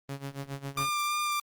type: tone with tremolo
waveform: sawtooth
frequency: 138.59 Hz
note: C#3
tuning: in tune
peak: -29 dBFS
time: 0.09-0.89 s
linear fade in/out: 0 ms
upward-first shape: sine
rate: 7.3 Hz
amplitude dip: 85%
type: tone with vibrato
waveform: sawtooth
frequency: 1193 Hz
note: D6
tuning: 27 cents sharp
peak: -24 dBFS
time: 0.77-1.4 s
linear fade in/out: 5 ms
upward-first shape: sine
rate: 3 Hz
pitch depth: 13 cents each way
effects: Opus 24 kbps